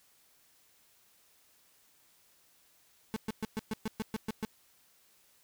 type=tone bursts; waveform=35% pulse; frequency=218.6 Hz; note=A3; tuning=11 cents flat; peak=-30 dBFS; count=10; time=3.14-4.45 s; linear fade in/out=0 ms; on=23 ms; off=120 ms; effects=white hiss -66 dBFS RMS until 5.43 s